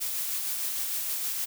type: noise with tremolo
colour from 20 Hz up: blue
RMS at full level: -30 dBFS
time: 0-1.46 s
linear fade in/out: 20 ms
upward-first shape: sine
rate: 6.5 Hz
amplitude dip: 25%
effects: none